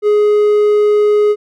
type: tone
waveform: triangle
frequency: 418.1 Hz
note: G#4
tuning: 12 cents sharp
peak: -6 dBFS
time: 0.02-1.36 s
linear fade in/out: 50 ms
effects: none